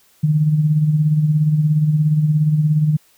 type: tone with tremolo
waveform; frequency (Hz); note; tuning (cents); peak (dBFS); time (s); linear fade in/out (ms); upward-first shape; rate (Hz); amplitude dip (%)
sine; 152.5; D#3; -34; -10; 0.23-2.97; 10; sine; 17; 50
effects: white hiss -55 dBFS RMS until 3.17 s